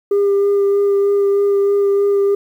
sine tone with vibrato, 401 Hz, G4, 39 cents sharp, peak -9 dBFS, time 0.11-2.35 s, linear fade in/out 5 ms, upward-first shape sine, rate 3.2 Hz, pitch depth 13 cents each way, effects tanh soft clip ceiling -10 dBFS + 8-bit

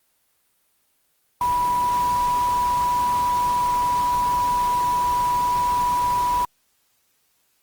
sine tone in noise, 980 Hz, B5, 14 cents flat, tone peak -18 dBFS, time 1.41-6.45 s, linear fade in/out 2 ms, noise pink, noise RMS -34 dBFS, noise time 1.41-6.45 s, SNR +13 dB, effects white hiss -66 dBFS RMS until 7.62 s + Opus 24 kbps

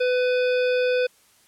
harmonic tone, 500 Hz, B4, 21 cents sharp, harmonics 1 / 3 / 5 / 7 / 9 / 10, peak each -19 / -30 / -31 / -37 / -42 / -43 dBFS, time 0-1.07 s, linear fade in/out 10 ms, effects white hiss -58 dBFS RMS until 1.47 s + low-pass 12000 Hz 12 dB/octave

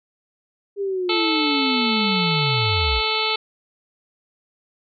sine linear sweep, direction down, 406.4 to 52.9 Hz, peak -21 dBFS, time 0.76-3.02 s, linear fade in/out 50 ms
harmonic tone, 436.9 Hz, A4, 12 cents flat, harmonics 1 / 2 / 3 / 5 / 6 / 7 / 8 / 9 / 10, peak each -28 / -28 / -28 / -28 / -28 / -28 / -28 / -28 / -28 dBFS, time 1.09-3.36 s, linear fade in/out 5 ms
effects none

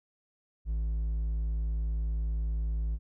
sine tone with hard clipping, 55 Hz, A1, in tune, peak -29 dBFS, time 0.65-2.99 s, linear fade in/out 50 ms, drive 3 dB, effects none

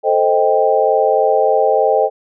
sine chord, A half-diminished seventh, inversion none, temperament equal with one note detuned, 440 / 523.3 / 622.3 / 787.6 Hz, A4 / C5 / Eb5 / G5, 0 / 0 / 0 / +8 cents, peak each -16 dBFS, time 0.03-2.1 s, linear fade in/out 50 ms, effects none

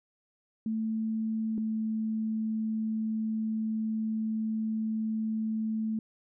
sine tone pair in turn, 220.9 / 219.6 Hz, A3 / A3, +7 / -3 cents, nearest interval unison, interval 10 cents, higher first, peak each -28 dBFS, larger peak neither, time 0.66-1.58 / 1.58-5.99 s, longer second, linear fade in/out 2 ms, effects none

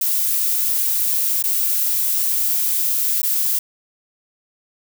violet noise with dropouts, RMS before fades -19 dBFS, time 0.01-3.59 s, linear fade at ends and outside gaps 5 ms, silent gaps 1.426-1.438 / 3.218-3.23 s, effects none

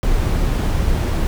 brown noise, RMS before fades -17 dBFS, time 0.03-1.27 s, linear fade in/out 0 ms, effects none

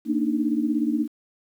sine tone cluster, 231.4 / 291.2 / 307.9 Hz, A#3 / D4 / D#4, -13 / -15 / -18 cents, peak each -25 dBFS, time 0.05-1.08 s, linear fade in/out 50 ms, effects 9-bit

